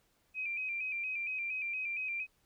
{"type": "tone with vibrato", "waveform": "sine", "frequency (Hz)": 2447, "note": "D#7", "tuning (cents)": -29, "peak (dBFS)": -34, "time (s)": [0.34, 2.27], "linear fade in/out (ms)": 50, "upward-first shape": "square", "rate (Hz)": 4.3, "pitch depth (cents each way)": 56, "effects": ["pink hiss -73 dBFS RMS until 2.45 s"]}